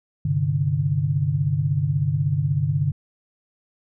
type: chord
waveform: sine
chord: G suspended fourth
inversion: none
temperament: just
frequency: 98 / 130.67 / 147 Hz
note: G2 / C3 / D3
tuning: 0 / -2 / +2 cents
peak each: -26 / -24 / -21 dBFS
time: 0.25-2.92 s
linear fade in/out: 5 ms
effects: none